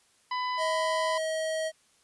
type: harmonic tone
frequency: 1000 Hz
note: B5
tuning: 21 cents sharp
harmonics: 1 / 2 / 3 / 4 / 5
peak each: -29 / -37 / -43 / -45 / -43 dBFS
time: 0.31-1.18 s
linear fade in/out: 5 ms
type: tone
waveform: square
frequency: 636 Hz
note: D#5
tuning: 38 cents sharp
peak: -29 dBFS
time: 0.57-1.72 s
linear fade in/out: 50 ms
effects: white hiss -65 dBFS RMS until 2.03 s + resampled to 24000 Hz